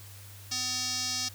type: tone with band-pass filter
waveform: square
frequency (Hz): 252.1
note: B3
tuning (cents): +36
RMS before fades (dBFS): -32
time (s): 0.51-1.29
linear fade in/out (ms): 10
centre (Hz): 5400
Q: 3.8
effects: added 99 Hz sine -47 dBFS peak until 1.34 s + white hiss -51 dBFS RMS until 1.34 s